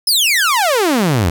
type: exponential sweep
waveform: sawtooth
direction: down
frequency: 5274 to 77.78 Hz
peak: -8 dBFS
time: 0.07-1.3 s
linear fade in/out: 5 ms
effects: none